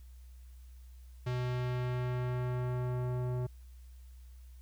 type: tone with low-pass filter sweep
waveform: square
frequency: 124.7 Hz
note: B2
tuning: 17 cents sharp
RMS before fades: -34 dBFS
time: 1.26-3.47 s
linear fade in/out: 10 ms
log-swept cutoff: 4500 to 760 Hz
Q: 0.75
effects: added 62 Hz sine -49 dBFS peak until 4.61 s + white hiss -69 dBFS RMS until 4.61 s